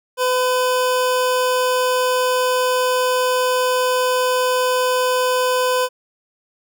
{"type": "tone", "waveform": "25% pulse", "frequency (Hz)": 505, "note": "B4", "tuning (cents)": 39, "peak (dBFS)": -12, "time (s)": [0.17, 5.89], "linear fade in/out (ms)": 50, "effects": []}